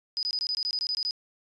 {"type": "tone bursts", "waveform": "sine", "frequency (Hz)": 4978, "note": "D#8", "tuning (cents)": 0, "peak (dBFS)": -26, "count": 12, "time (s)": [0.17, 1.109], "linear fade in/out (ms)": 0, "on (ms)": 59, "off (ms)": 21, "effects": ["resampled to 22050 Hz"]}